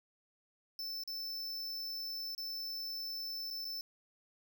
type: tone with dropouts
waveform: square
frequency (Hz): 5290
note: E8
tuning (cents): +5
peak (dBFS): -39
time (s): 0.79-3.81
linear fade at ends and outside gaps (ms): 1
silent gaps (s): 1.036-1.076 / 2.349-2.379 / 3.503-3.509 / 3.646-3.651
effects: none